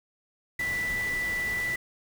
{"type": "tone in noise", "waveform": "sine", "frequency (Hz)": 1975.5, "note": "B6", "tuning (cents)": 0, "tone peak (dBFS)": -27, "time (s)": [0.59, 1.76], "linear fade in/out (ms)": 5, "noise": "pink", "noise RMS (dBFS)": -39, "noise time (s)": [0.59, 1.76], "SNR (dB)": 9, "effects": []}